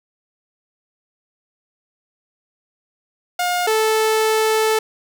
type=tone pair in turn; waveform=sawtooth; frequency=713 / 438 Hz; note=F5 / A4; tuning=+36 / -8 cents; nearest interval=minor sixth; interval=844 cents; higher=first; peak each=-14 / -11 dBFS; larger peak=second; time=3.39-3.67 / 3.67-4.79 s; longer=second; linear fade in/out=5 ms; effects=none